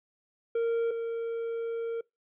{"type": "tone pair in turn", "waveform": "triangle", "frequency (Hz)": [462.3, 460.6], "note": ["A#4", "A#4"], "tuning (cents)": [-14, -21], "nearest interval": "unison", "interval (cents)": 7, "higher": "first", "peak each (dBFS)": [-23, -28], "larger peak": "first", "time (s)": [[0.55, 0.91], [0.91, 2.01]], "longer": "second", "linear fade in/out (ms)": 5, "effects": ["noise-tail reverb RT60 0.2 s tail -24 dB re dry", "resampled to 8000 Hz"]}